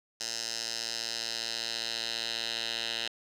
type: tone with band-pass filter sweep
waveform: 10% pulse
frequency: 114.8 Hz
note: A#2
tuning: 26 cents flat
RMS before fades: -35 dBFS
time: 0.2-3.08 s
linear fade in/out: 5 ms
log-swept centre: 5500 to 3600 Hz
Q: 2.9
effects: none